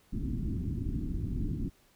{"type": "low-pass noise", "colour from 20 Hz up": "pink", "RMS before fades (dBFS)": -33, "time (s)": [0.12, 1.7], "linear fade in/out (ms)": 20, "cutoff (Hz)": 320, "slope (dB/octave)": 48, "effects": ["pink hiss -65 dBFS RMS until 1.95 s"]}